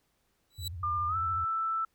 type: tone with exponential growth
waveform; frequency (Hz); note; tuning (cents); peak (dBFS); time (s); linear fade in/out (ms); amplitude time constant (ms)
sawtooth; 3943; B7; -4; -29; 0.5-0.68; 5; 39
type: tone with vibrato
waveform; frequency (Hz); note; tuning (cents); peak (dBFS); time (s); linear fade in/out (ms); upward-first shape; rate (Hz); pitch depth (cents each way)
sine; 88; F2; +14; -37; 0.58-1.45; 10; sine; 14; 190
type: tone with pitch glide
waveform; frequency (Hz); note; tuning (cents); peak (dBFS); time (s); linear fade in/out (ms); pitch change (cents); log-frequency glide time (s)
sine; 1200 to 1323.8; D6 to E6; +37 to +7; -28; 0.83-1.85; 5; +170; 1.08-1.16
effects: pink hiss -74 dBFS RMS until 1.94 s